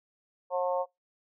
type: harmonic tone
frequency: 180.2 Hz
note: F#3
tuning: 45 cents flat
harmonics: 3 / 4 / 5 / 6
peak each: -28 / -34 / -33 / -38 dBFS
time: 0.5-0.86 s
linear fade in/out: 50 ms
effects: noise-tail reverb RT60 0.2 s tail -26 dB re dry